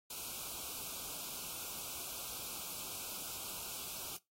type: band-stop noise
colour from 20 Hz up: white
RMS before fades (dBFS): -44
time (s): 0.1-4.17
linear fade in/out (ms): 5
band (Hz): 1500 to 2300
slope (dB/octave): 96
effects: noise-tail reverb RT60 0.2 s tail -21 dB re dry + AAC 48 kbps